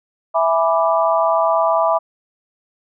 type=chord; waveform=sine; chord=E dominant seventh; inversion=none; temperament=equal; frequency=659.3 / 830.6 / 987.8 / 1174.7 Hz; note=E5 / G#5 / B5 / D6; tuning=0 / 0 / 0 / 0 cents; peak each=-16 / -22 / -19 / -20 dBFS; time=0.34-1.99 s; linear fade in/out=20 ms; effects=none